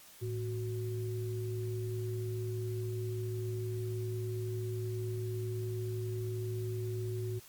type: tone pair together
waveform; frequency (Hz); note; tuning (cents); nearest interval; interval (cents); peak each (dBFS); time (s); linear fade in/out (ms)
sine; 110 / 370; A2 / F#4; 0 / 0; octave + major sixth; 2100; -35 / -39; 0.21-7.4; 20
effects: white hiss -56 dBFS RMS until 7.48 s + Opus 48 kbps